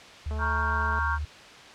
sine tone, 74.7 Hz, D2, 30 cents sharp, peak -28 dBFS, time 0.26-1.25 s, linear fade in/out 5 ms
click train, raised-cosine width 1 ms, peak -28 dBFS, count 148, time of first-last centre 0.31-0.987 s, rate 217 Hz
sine chord, G half-diminished seventh, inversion first, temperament equal, 932.3 / 1108.7 / 1396.9 / 1568 Hz, Bb5 / Db6 / F6 / G6, 0 / 0 / 0 / 0 cents, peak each -31 dBFS, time 0.38-1.19 s, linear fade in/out 50 ms
effects white hiss -46 dBFS RMS until 1.74 s + low-pass 4000 Hz 12 dB/octave

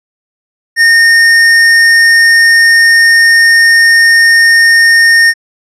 sine tone with hard clipping, 1835 Hz, A#6, 28 cents flat, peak -4 dBFS, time 0.76-5.34 s, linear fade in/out 50 ms, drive 17 dB, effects low-pass 9000 Hz 12 dB/octave

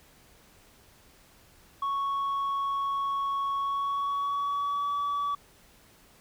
sine tone with pitch glide, 1108.7 to 1145.1 Hz, C#6 to D6, 0 to -44 cents, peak -24 dBFS, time 1.82-5.35 s, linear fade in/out 5 ms, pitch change +56 cents, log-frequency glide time 3.57-4.94 s, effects tanh soft clip ceiling -26 dBFS + pink hiss -58 dBFS RMS until 6.2 s

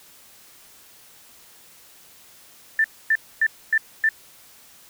sine tone bursts, 1775 Hz, A6, 15 cents sharp, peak -15 dBFS, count 5, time 2.79-4.09 s, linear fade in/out 2 ms, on 52 ms, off 260 ms, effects white hiss -50 dBFS RMS until 4.89 s

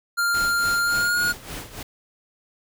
square tone with pitch glide, 1396.9 to 1437 Hz, F6 to F6, 0 to +49 cents, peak -20 dBFS, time 0.17-1.33 s, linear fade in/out 20 ms, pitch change +49 cents, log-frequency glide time 0.82-1.2 s
pink noise with tremolo, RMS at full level -33 dBFS, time 0.34-1.83 s, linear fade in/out 5 ms, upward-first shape sine, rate 3.5 Hz, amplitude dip 75%
effects none

